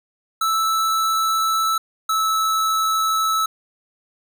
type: tone pair in turn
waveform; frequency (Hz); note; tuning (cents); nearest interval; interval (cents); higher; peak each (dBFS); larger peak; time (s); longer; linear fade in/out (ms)
square; 1316 / 1306.2; E6 / E6; -3 / -16; unison; 13; first; -18; neither; 0.41-1.78 / 2.09-3.46; neither; 5
effects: none